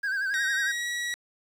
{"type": "tone with vibrato", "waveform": "triangle", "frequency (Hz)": 1582, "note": "G6", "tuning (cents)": 15, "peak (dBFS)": -24, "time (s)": [0.03, 0.72], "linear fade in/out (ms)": 10, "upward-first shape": "sine", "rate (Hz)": 11, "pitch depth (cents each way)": 78}
{"type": "tone with pitch glide", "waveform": "sawtooth", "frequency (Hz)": [1876, 1922.1], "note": ["A#6", "B6"], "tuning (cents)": [11, -47], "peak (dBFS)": -25, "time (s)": [0.34, 1.14], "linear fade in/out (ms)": 0, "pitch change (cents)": 42, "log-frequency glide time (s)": [0.54, 0.88]}
{"effects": ["low-pass 9000 Hz 12 dB/octave", "9-bit"]}